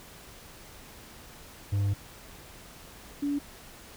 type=tone pair in turn; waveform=triangle / sine; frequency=100.3 / 286.2 Hz; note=G2 / D4; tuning=+40 / -45 cents; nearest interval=octave + tritone; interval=1815 cents; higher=second; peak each=-22 / -26 dBFS; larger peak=first; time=1.72-1.94 / 3.22-3.39 s; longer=first; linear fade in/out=10 ms; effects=pink hiss -49 dBFS RMS until 3.96 s